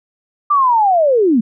sine linear sweep, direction down, 1196 to 206.3 Hz, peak -9 dBFS, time 0.5-1.41 s, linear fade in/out 10 ms, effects none

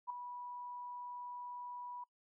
sine tone with ADSR envelope, 979 Hz, B5, 15 cents flat, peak -35 dBFS, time 0.07-2.04 s, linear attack 31 ms, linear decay 3 ms, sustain -9 dB, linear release 6 ms, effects noise-tail reverb RT60 0.1 s tail -24 dB re dry

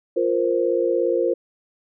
sine chord, F suspended fourth, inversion none, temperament equal, 349.2 / 466.2 / 523.3 Hz, F4 / Bb4 / C5, 0 / 0 / 0 cents, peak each -22 dBFS, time 0.16-1.34 s, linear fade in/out 10 ms, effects none

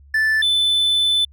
triangle tone pair in turn, 1756 / 3512 Hz, A6 / A7, -4 / -4 cents, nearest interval octave, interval 1200 cents, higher second, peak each -13 dBFS, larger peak neither, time 0.14-0.42 / 0.42-1.25 s, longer second, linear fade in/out 5 ms, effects added 70 Hz sine -44 dBFS peak until 1.32 s

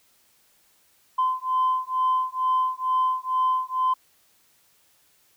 sine beating tone pair, 1027 / 1029.2 Hz, C6 / C6, -33 / -29 cents, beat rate 2.2 Hz, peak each -23 dBFS, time 1.18-3.94 s, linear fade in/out 10 ms, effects tanh soft clip ceiling -15 dBFS + white hiss -62 dBFS RMS until 5.36 s

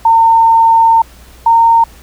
sine tone pair in turn, 909 / 918.5 Hz, A#5 / A#5, -44 / -26 cents, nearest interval unison, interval 18 cents, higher second, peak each -4 dBFS, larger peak neither, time 0.05-1.02 / 1.46-1.84 s, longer first, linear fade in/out 5 ms, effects added 60 Hz sine -38 dBFS peak until 2.02 s + pink hiss -41 dBFS RMS until 2.02 s

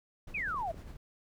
brown noise with tremolo, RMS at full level -44 dBFS, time 0.27-0.97 s, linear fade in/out 5 ms, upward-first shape sine, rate 10 Hz, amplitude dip 50%
sine exponential sweep, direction down, 2637 to 622.3 Hz, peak -32 dBFS, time 0.34-0.72 s, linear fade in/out 10 ms
clicks, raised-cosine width 2 ms, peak -34 dBFS, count 2, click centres 0.544 / 0.744 s
effects none

